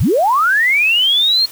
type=linear sweep; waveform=sine; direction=up; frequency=58.27 to 4303 Hz; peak=-10 dBFS; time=0-1.46 s; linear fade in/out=10 ms; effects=white hiss -36 dBFS RMS until 1.51 s